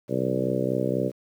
harmonic tone with a mistuned harmonic, 64.1 Hz, C2, 35 cents flat, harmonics 2 / 3 / 4 / 5 / 6 / 7 / 8 / 9, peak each -31 / -31 / -31 / -31 / -31 / -31 / -31 / -31 dBFS, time 0.08-1.12 s, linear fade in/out 50 ms, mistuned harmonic 2, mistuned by +19 cents, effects 9-bit

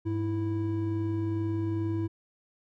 triangle tone pair together, 102.05 / 328.5 Hz, G#2 / E4, -30 / -6 cents, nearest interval octave + minor sixth, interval 2024 cents, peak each -28 dBFS, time 0.05-2.08 s, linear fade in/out 20 ms, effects none

